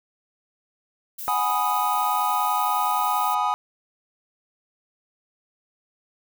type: noise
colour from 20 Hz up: violet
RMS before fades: -34 dBFS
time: 1.18-3.35 s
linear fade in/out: 10 ms
type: chord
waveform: triangle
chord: G# minor seventh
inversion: third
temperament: equal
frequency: 740 / 830.6 / 987.8 / 1244.5 Hz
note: F#5 / G#5 / B5 / D#6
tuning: 0 / 0 / 0 / 0 cents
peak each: -27 / -23 / -25 / -23 dBFS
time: 1.28-3.54 s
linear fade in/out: 0 ms
effects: none